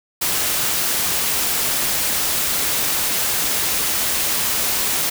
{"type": "noise", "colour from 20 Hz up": "white", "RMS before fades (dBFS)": -20, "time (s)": [0.21, 5.1], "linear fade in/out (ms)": 10, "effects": []}